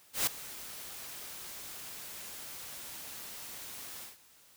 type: noise with ADSR envelope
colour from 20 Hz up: white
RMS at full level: -27 dBFS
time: 0.13-4.18 s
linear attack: 140 ms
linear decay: 5 ms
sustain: -18 dB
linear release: 160 ms
effects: white hiss -61 dBFS RMS until 4.56 s